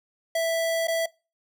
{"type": "tone with dropouts", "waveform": "square", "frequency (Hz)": 659.3, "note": "E5", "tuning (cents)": 0, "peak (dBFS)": -23, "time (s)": [0.35, 1.06], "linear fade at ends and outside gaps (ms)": 5, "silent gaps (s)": [0.872, 0.881], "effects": ["noise-tail reverb RT60 0.3 s tail -23 dB re dry"]}